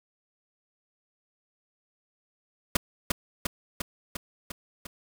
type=noise with echo; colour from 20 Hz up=pink; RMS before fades=-22 dBFS; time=2.75-2.77 s; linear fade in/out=5 ms; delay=350 ms; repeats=6; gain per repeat=-3 dB; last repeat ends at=4.87 s; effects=none